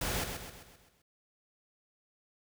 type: noise with echo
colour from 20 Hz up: pink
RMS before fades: -34 dBFS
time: 0.01-0.24 s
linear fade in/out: 5 ms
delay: 130 ms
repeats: 6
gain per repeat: -6 dB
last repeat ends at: 1.02 s
effects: none